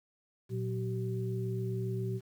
sine tone cluster, 118 / 185.4 / 383.6 Hz, A#2 / F#3 / G4, +22 / +4 / -37 cents, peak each -33 / -40 / -38 dBFS, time 0.49-2.21 s, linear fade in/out 50 ms, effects 10-bit

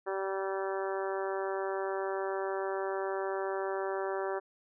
harmonic tone, 193.2 Hz, G3, 25 cents flat, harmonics 2 / 3 / 4 / 5 / 6 / 7 / 8 / 9, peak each -34 / -38 / -40 / -42 / -44 / -45 / -46 / -47 dBFS, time 0.06-4.4 s, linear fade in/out 20 ms, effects none

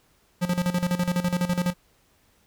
square tone with tremolo, 177.7 Hz, F3, 30 cents sharp, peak -21 dBFS, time 0.41-1.74 s, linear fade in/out 20 ms, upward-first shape square, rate 12 Hz, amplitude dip 75%, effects pink hiss -63 dBFS RMS until 2.46 s

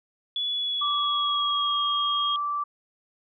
sine tone with pitch glide, 3415 to 3255 Hz, G#7 to G#7, +48 to -36 cents, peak -25 dBFS, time 0.36-2.36 s, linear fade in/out 2 ms, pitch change -84 cents, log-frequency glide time 0.5-1.82 s
sine tone, 1166 Hz, D6, 13 cents flat, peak -25 dBFS, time 0.81-2.64 s, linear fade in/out 10 ms
effects none

